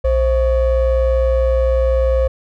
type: ring-modulated tone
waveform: triangle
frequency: 294.3 Hz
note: D4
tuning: 4 cents sharp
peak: -7 dBFS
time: 0.04-2.28 s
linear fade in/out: 10 ms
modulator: 234 Hz
effects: none